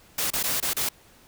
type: noise with dropouts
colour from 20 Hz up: white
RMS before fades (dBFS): -26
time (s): 0.18-0.89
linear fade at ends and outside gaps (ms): 5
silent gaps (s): 0.304-0.334 / 0.429-0.437 / 0.602-0.625 / 0.734-0.766
effects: pink hiss -55 dBFS RMS until 1.27 s